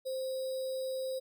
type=tone with sample-and-hold; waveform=sine; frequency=523.3 Hz; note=C5; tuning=in tune; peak=-33 dBFS; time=0.05-1.2 s; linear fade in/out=20 ms; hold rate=4410 Hz; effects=none